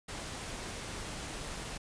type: noise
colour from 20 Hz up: pink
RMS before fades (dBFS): -41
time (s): 0.08-1.78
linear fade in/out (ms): 10
effects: resampled to 22050 Hz